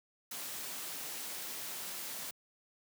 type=noise; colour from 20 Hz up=white; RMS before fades=-42 dBFS; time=0.31-2.31 s; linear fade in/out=5 ms; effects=high-pass 150 Hz 12 dB/octave